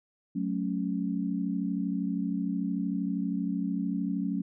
sine chord, F# minor, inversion none, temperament equal with one note detuned, 185 / 218 / 277.2 Hz, F#3 / A3 / C#4, 0 / -16 / 0 cents, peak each -31 / -33 / -32 dBFS, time 0.35-4.42 s, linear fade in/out 10 ms, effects none

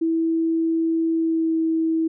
sine tone with pitch glide, 327.1 to 323.7 Hz, E4 to E4, -13 to -31 cents, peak -18 dBFS, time 0.01-2.08 s, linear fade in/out 10 ms, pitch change -18 cents, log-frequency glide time 1.13-1.56 s, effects none

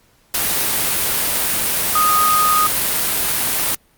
sine tone in noise, 1243 Hz, D#6, 2 cents flat, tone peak -13 dBFS, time 1.95-2.67 s, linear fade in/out 5 ms, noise white, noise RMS -18 dBFS, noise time 0.34-3.75 s, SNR +2 dB, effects pink hiss -56 dBFS RMS until 3.97 s + Opus 48 kbps

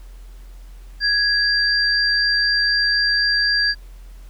sine tone pair together, 1661.2 / 4726 Hz, G#6 / D8, 0 / +10 cents, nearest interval octave + tritone, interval 1810 cents, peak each -18 dBFS, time 1-3.75 s, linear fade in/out 50 ms, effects added 43 Hz sine -36 dBFS peak until 4.29 s + pink hiss -54 dBFS RMS until 4.29 s

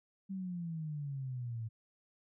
sine exponential sweep, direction down, 196 to 110 Hz, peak -37 dBFS, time 0.29-1.69 s, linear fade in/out 20 ms, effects none

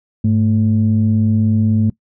sine tone pair together, 103.83 / 220 Hz, G#2 / A3, 0 / 0 cents, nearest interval octave + minor second, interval 1300 cents, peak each -13 dBFS, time 0.24-1.9 s, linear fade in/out 5 ms, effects noise-tail reverb RT60 0.1 s tail -21 dB re dry + tanh soft clip ceiling -5 dBFS

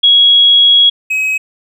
sine / triangle tone pair in turn, 3322 / 2545 Hz, G#7 / D#7, 0 / +39 cents, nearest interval perfect fourth, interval 461 cents, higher first, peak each -4 / -10 dBFS, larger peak first, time 0.03-0.9 / 1.1-1.38 s, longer first, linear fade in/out 10 ms, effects none

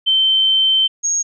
sine tone pair in turn, 3099 / 6567 Hz, G7 / G#8, -21 / -20 cents, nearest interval octave + minor second, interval 1301 cents, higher second, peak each -11 / -15 dBFS, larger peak first, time 0.06-0.88 / 1.03-1.23 s, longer first, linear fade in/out 20 ms, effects none

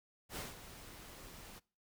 pink noise with ADSR envelope, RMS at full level -42 dBFS, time 0.29-1.6 s, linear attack 77 ms, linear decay 170 ms, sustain -11 dB, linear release 23 ms, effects noise-tail reverb RT60 0.4 s tail -24 dB re dry

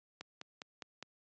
click train, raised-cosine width 0.2 ms, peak -27 dBFS, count 5, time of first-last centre 0.21-1.026 s, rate 4.9 Hz, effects high-pass 150 Hz 12 dB/octave + resampled to 16000 Hz

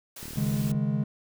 white noise, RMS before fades -42 dBFS, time 0.16-0.72 s, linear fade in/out 5 ms
click train, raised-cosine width 3 ms, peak -29 dBFS, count 21, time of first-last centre 0.23-0.748 s, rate 38.6 Hz
triangle chord, C# suspended second, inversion none, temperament just, 138.59 / 155.92 / 207.9 Hz, C#3 / D#3 / G#3, 0 / +4 / +2 cents, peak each -26 / -28 / -26 dBFS, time 0.37-1.04 s, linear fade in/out 5 ms
effects none

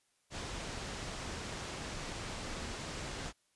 pink low-pass noise, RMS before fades -42 dBFS, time 0.3-3.33 s, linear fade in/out 50 ms, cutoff 8100 Hz, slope 24 dB/octave, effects white hiss -75 dBFS RMS until 3.55 s + resampled to 24000 Hz

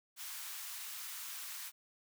white high-pass noise, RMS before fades -45 dBFS, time 0.16-1.72 s, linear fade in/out 50 ms, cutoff 950 Hz, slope 24 dB/octave, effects none

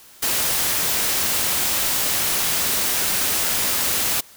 white noise, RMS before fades -21 dBFS, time 0.22-4.21 s, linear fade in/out 10 ms, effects white hiss -47 dBFS RMS until 4.36 s

